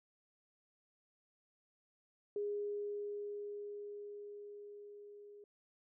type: tone with level ramp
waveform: sine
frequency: 411.3 Hz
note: G#4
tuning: 17 cents flat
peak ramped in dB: -35 to -53 dBFS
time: 2.36-5.44 s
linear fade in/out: 2 ms
effects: none